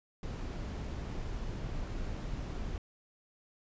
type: noise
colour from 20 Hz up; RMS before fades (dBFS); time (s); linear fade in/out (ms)
brown; -38; 0.23-2.78; 2
effects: resampled to 16000 Hz